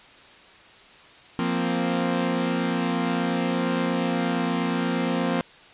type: chord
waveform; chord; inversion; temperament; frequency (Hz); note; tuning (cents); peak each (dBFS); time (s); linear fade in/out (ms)
sawtooth; F suspended fourth; none; equal; 174.61 / 233.1 / 261.6; F3 / Bb3 / C4; 0 / 0 / 0; -23; 1.39-5.41; 0
effects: white hiss -49 dBFS RMS until 5.73 s + resampled to 8000 Hz